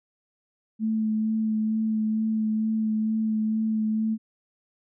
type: tone with vibrato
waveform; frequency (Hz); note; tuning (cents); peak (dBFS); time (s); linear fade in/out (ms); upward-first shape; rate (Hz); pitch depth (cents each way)
sine; 218.5; A3; -12; -22; 0.79-4.18; 50; sine; 2.2; 15
effects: none